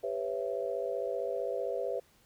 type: chord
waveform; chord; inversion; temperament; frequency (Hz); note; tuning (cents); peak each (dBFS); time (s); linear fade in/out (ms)
sine; C# half-diminished seventh; second; just; 399.1 / 498.9 / 554.4 / 665.2; G4 / B4 / C#5 / E5; +31 / +17 / 0 / +16; -38 / -35 / -37 / -38; 0.03-2; 10
effects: pink hiss -65 dBFS RMS until 2.25 s